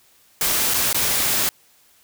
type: noise with dropouts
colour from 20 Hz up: white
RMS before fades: -20 dBFS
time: 0.41-1.49 s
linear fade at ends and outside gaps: 1 ms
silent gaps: 0.738-0.742 / 0.929-0.945 s
effects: white hiss -56 dBFS RMS until 2.03 s